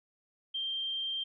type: tone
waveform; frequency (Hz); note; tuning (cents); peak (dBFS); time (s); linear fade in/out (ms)
sine; 3165; G7; +16; -32; 0.54-1.24; 10
effects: none